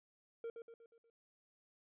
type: tone with echo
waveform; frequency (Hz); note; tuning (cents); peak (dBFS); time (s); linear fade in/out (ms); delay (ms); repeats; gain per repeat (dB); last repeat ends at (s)
triangle; 461.6; A#4; -17; -39; 0.44-0.5; 2; 120; 5; -6; 1.1
effects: resampled to 8000 Hz